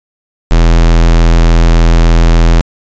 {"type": "tone", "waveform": "square", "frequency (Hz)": 41.72, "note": "E1", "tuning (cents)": 22, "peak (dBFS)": -4, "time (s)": [0.51, 2.61], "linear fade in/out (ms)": 0, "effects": ["resampled to 16000 Hz"]}